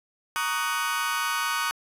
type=chord; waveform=sawtooth; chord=D# minor seventh; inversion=second; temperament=just; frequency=933.4 / 1120.1 / 1244.5 / 1493.4 Hz; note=A#5 / C#6 / D#6 / F#6; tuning=+2 / +18 / 0 / +16 cents; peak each=-29 / -27 / -26 / -26 dBFS; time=0.36-1.71 s; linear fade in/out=0 ms; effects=resampled to 32000 Hz